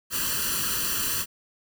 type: noise with comb filter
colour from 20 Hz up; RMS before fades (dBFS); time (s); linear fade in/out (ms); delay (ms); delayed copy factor
white; -27; 0.1-1.26; 50; 0.68; +0.9
effects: none